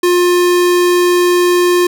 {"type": "tone", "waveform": "square", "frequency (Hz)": 354.6, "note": "F4", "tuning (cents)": 26, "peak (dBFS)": -9, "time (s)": [0.03, 1.87], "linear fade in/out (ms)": 5, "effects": []}